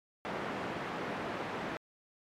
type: band-pass noise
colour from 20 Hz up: pink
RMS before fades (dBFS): -38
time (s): 0.25-1.77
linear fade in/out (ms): 0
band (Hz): 210 to 1900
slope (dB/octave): 12
effects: MP3 96 kbps